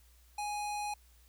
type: tone with low-pass filter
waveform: square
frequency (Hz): 830.6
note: G#5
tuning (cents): 0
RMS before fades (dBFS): -37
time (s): 0.38-0.94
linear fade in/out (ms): 5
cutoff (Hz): 10000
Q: 1.3
effects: added 60 Hz sine -60 dBFS peak until 1.28 s + white hiss -67 dBFS RMS until 1.28 s